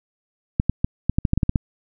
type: clicks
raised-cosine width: 5 ms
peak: -5 dBFS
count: 11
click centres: 0.599 / 0.696 / 0.845 / 1.096 / 1.185 / 1.252 / 1.334 / 1.376 / 1.432 / 1.494 / 1.558 s
effects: none